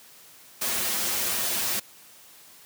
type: noise with comb filter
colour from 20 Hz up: white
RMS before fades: -27 dBFS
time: 0.61-1.8 s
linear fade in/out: 10 ms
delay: 6.8 ms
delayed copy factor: -0.8
effects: white hiss -51 dBFS RMS until 2.65 s + high-pass 100 Hz 12 dB/octave